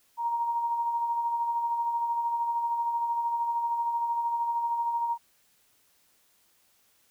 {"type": "tone with tremolo", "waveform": "sine", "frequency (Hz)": 937, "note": "A#5", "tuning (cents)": 9, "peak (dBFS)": -24, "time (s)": [0.17, 5.18], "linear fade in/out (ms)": 50, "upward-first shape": "sine", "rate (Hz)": 13, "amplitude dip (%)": 40, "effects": ["white hiss -66 dBFS RMS until 7.1 s"]}